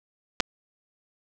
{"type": "clicks", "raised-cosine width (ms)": 0.2, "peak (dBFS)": -5, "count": 2, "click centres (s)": [0.401, 0.405], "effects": []}